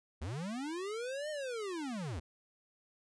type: linear two-way sweep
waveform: square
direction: up then down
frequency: 65.8 to 620 to 65.8 Hz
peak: -38 dBFS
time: 0.21-2.2 s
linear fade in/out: 10 ms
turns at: 1.3 s
effects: resampled to 22050 Hz